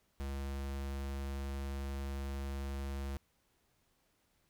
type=tone; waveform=square; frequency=68.8 Hz; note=C#2; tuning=12 cents flat; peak=-38 dBFS; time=0.2-3.17 s; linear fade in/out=0 ms; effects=pink hiss -75 dBFS RMS until 4.49 s